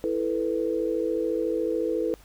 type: chord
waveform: sine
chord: E suspended fourth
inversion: none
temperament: equal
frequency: 329.6 / 440 / 493.9 Hz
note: E4 / A4 / B4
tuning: 0 / 0 / 0 cents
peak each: -28 dBFS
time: 0.04-2.14 s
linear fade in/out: 0 ms
effects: added 50 Hz sine -52 dBFS peak until 2.24 s + pink hiss -55 dBFS RMS until 2.24 s